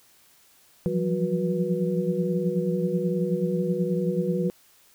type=tone cluster; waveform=sine; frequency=169 / 177.1 / 187.6 / 365.7 / 486.9 Hz; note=E3 / F3 / F#3 / F#4 / B4; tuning=+43 / +24 / +24 / -20 / -25 cents; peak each=-29 dBFS; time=0.86-4.5 s; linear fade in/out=0 ms; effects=white hiss -58 dBFS RMS until 4.94 s